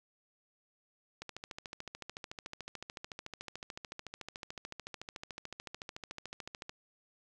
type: click train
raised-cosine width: 0.2 ms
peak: -25 dBFS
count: 76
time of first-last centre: 1.22-6.694 s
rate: 13.7 Hz
effects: none